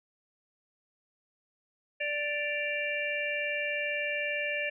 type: harmonic tone with a mistuned harmonic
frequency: 587.3 Hz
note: D5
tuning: in tune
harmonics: 1 / 3 / 4 / 5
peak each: -35 / -35 / -34 / -36 dBFS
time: 2-4.7 s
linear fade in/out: 10 ms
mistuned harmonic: 5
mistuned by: -100 cents
effects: none